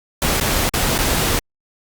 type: noise with dropouts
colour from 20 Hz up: pink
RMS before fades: -18 dBFS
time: 0.22-1.39 s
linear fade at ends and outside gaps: 1 ms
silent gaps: 0.4-0.41 / 0.692-0.738 / 0.98-0.988 s
effects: Opus 48 kbps